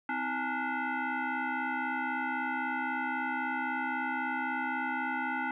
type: tone with frequency modulation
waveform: sine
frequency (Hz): 319.9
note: D#4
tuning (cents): +48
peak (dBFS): -30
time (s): 0.09-5.51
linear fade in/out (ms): 2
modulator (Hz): 576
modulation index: 2.9
effects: 12-bit